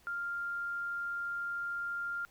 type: tone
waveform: sine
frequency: 1396.9 Hz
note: F6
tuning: in tune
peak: -34 dBFS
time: 0.07-2.25 s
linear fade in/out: 0 ms
effects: pink hiss -64 dBFS RMS until 2.3 s